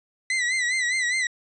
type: tone with vibrato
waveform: 40% pulse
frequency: 2000 Hz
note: B6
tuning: 21 cents sharp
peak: -21 dBFS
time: 0.3-1.27 s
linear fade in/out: 2 ms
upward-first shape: sine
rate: 4.9 Hz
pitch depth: 83 cents each way
effects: resampled to 22050 Hz